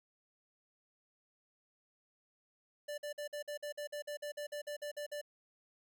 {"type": "tone bursts", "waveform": "square", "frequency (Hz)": 587.3, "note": "D5", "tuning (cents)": 0, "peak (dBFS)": -40, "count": 16, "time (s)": [2.88, 5.215], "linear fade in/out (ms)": 10, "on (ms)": 100, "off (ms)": 49, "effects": []}